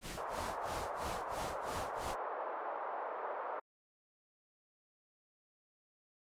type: noise with tremolo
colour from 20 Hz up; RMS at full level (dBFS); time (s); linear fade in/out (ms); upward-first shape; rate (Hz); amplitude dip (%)
pink; -43; 0.01-2.16; 50; sine; 3; 95
type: band-pass noise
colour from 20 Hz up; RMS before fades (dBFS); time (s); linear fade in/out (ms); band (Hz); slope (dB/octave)
white; -41; 0.17-3.6; 10; 490 to 1100; 24
effects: low-pass 11000 Hz 12 dB/octave + Opus 48 kbps